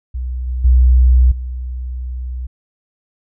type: tone with level steps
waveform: sine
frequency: 62.5 Hz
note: B1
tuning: 21 cents sharp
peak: -19 / -17 / -6 / -21 dBFS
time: 0.14-2.47 s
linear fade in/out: 10 ms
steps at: 0.47 / 0.64 / 1.31 s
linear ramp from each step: 10 ms
effects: none